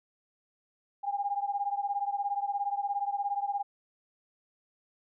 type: beating tone pair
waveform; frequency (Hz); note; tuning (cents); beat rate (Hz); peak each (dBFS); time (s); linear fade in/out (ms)
sine; 802 / 819; G5 / G#5; +39 / -24; 17; -31 / -33; 1.03-3.63; 20
effects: none